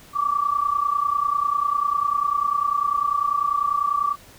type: tone pair together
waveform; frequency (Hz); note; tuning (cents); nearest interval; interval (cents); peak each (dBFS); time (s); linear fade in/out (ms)
sine; 1143.9 / 1174; D6 / D6; -46 / -1; unison; 45; -22; 0.13-4.16; 50
effects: pink hiss -48 dBFS RMS until 4.38 s